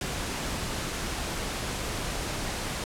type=noise; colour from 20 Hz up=pink; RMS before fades=-32 dBFS; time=0.01-2.84 s; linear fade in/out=2 ms; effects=low-pass 10000 Hz 12 dB/octave